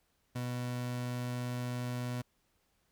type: tone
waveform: 30% pulse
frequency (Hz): 123.3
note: B2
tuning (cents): -2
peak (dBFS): -32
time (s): 0.35-2.22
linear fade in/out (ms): 10
effects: pink hiss -75 dBFS RMS until 2.91 s